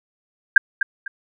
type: tone with echo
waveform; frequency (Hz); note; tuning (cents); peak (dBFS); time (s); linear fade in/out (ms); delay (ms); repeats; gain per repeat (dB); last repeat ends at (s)
sine; 1602; G6; +37; -4; 0.56-0.58; 5; 250; 2; -11; 1.08
effects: none